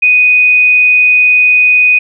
sine tone, 2489 Hz, D#7, in tune, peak -4 dBFS, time 0.02-1.99 s, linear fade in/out 10 ms, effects none

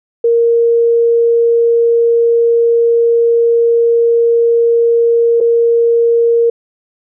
sine tone with dropouts, 466.2 Hz, A#4, in tune, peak -7 dBFS, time 0.24-6.5 s, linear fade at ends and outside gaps 5 ms, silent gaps 5.404-5.409 s, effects none

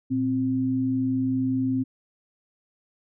sine tone pair together, 116.53 / 261.6 Hz, A#2 / C4, 0 / 0 cents, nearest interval octave + major second, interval 1400 cents, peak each -30 / -22 dBFS, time 0.1-1.84 s, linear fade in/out 20 ms, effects none

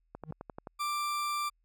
click train, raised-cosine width 1 ms, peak -27 dBFS, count 7, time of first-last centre 0.15-0.672 s, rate 11.5 Hz
triangle tone with exponential growth, 155.56 Hz, D#3, in tune, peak -32 dBFS, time 0.22-0.31 s, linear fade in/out 2 ms, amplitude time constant 19 ms
40% pulse tone, 1179 Hz, D6, 6 cents sharp, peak -30 dBFS, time 0.79-1.5 s, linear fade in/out 20 ms
effects added 41 Hz sine -70 dBFS peak until 1.64 s

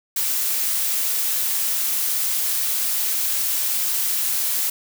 blue noise, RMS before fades -22 dBFS, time 0.16-4.7 s, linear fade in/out 5 ms, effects none

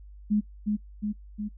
sine tone with echo, 209.6 Hz, G#3, 16 cents sharp, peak -20 dBFS, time 0.3-0.41 s, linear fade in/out 20 ms, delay 360 ms, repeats 3, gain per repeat -3 dB, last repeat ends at 1.49 s, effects noise-tail reverb RT60 0.1 s tail -24 dB re dry + added 50 Hz sine -44 dBFS peak until 1.57 s

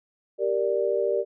sine chord, G minor, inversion none, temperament equal, 392 / 466.2 / 587.3 Hz, G4 / Bb4 / D5, 0 / 0 / 0 cents, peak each -26 dBFS, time 0.38-1.25 s, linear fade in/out 50 ms, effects none

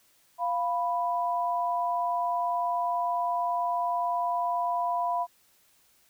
sine tone pair together, 697.2 / 987.8 Hz, F5 / B5, -3 / 0 cents, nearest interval tritone, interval 603 cents, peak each -28 dBFS, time 0.38-5.27 s, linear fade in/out 50 ms, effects white hiss -64 dBFS RMS until 6.09 s

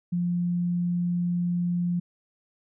sine tone, 175.2 Hz, F3, 6 cents sharp, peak -23 dBFS, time 0.12-2 s, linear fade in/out 10 ms, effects none

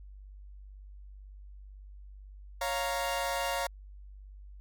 sawtooth chord, Bb minor, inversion first, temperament equal, 554.4 / 698.5 / 932.3 Hz, Db5 / F5 / Bb5, 0 / 0 / 0 cents, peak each -31 dBFS, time 2.61-3.67 s, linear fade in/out 5 ms, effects added 49 Hz sine -46 dBFS peak until 4.6 s

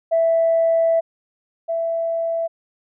sine tone pair in turn, 660 / 663.8 Hz, E5 / E5, +2 / +12 cents, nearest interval unison, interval 10 cents, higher second, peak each -13 / -19 dBFS, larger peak first, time 0.11-1.01 / 1.68-2.48 s, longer first, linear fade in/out 20 ms, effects tanh soft clip ceiling -9 dBFS

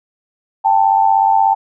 sine tone pair together, 789 / 885.6 Hz, G5 / A5, +11 / +11 cents, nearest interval major second, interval 200 cents, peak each -12 dBFS, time 0.64-1.55 s, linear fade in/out 20 ms, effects none

